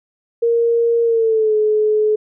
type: tone with pitch glide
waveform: sine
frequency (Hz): 466.2 to 427.5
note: A#4 to A4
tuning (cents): 0 to -50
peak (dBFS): -12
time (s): 0.42-2.16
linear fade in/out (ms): 10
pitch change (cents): -150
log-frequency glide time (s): 1.03-1.55
effects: none